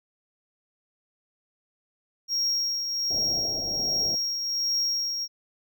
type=tone with tremolo; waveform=triangle; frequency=5588 Hz; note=F8; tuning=in tune; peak=-21 dBFS; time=2.28-5.28 s; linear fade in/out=50 ms; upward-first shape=triangle; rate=1.3 Hz; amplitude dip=50%
type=low-pass noise; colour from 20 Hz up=white; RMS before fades=-39 dBFS; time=3.1-4.16 s; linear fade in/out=10 ms; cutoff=780 Hz; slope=96 dB/octave
effects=none